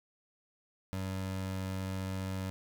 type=tone; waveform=25% pulse; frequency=94.8 Hz; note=F#2; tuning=43 cents sharp; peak=-31 dBFS; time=0.93-2.5 s; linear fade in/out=0 ms; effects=none